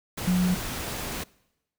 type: tone in noise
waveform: sine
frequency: 181.3 Hz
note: F#3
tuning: 35 cents flat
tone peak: -19 dBFS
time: 0.27-0.55 s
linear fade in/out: 10 ms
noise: pink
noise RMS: -33 dBFS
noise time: 0.17-1.24 s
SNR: +11 dB
effects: noise-tail reverb RT60 0.9 s tail -23 dB re dry